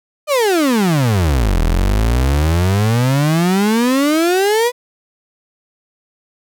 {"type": "exponential two-way sweep", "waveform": "35% pulse", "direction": "down then up", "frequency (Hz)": [622.3, 39.15, 499.3], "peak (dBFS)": -10, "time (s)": [0.27, 4.72], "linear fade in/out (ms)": 50, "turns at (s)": 1.61, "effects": []}